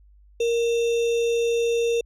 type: tone with sample-and-hold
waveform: sine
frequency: 466.5 Hz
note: A#4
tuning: 1 cent sharp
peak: -19 dBFS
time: 0.4-2.01 s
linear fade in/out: 5 ms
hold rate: 3150 Hz
effects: added 50 Hz sine -50 dBFS peak until 2.05 s + low-pass 7000 Hz 12 dB/octave